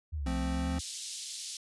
sine exponential two-way sweep, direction down then up, 82.41 to 61.74 to 76.3 Hz, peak -32 dBFS, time 0.12-0.81 s, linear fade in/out 20 ms, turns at 0.31 s
square chord, F major, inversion none, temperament equal, 174.61 / 220 / 261.6 Hz, F3 / A3 / C4, 0 / 0 / 0 cents, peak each -37 / -42 / -36 dBFS, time 0.26-0.79 s, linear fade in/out 5 ms
pink band-pass noise, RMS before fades -41 dBFS, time 0.79-1.57 s, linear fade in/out 2 ms, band 3700 to 9800 Hz, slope 24 dB/octave
effects resampled to 24000 Hz

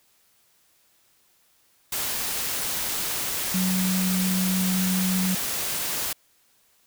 sine tone in noise, 185.8 Hz, F#3, 7 cents sharp, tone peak -22 dBFS, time 3.54-5.35 s, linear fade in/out 5 ms, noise white, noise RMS -28 dBFS, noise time 1.92-6.13 s, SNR +3 dB, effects white hiss -63 dBFS RMS until 6.86 s

